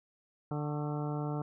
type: harmonic tone with a mistuned harmonic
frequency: 148.2 Hz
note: D3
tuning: 16 cents sharp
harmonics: 1 / 2 / 3 / 4 / 5 / 6 / 7 / 8 / 9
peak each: -34 / -39 / -42 / -46 / -44 / -47 / -51 / -52 / -49 dBFS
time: 0.51-1.42 s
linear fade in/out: 2 ms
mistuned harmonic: 7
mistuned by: +87 cents
effects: none